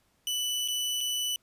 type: tone with dropouts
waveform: sawtooth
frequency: 2978 Hz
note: F#7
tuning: 11 cents sharp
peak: -25 dBFS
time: 0.27-1.36 s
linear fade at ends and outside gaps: 1 ms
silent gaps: 0.678-0.684 / 1.007-1.01 s
effects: pink hiss -70 dBFS RMS until 1.42 s + resampled to 32000 Hz